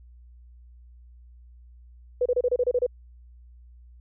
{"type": "tone bursts", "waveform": "sine", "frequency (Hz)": 493.9, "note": "B4", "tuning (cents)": 0, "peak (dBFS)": -19, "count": 9, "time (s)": [2.21, 2.865], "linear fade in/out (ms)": 5, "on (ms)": 47, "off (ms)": 29, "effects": ["added 60 Hz sine -47 dBFS peak until 4 s"]}